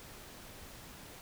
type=silence; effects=pink hiss -51 dBFS RMS until 1.21 s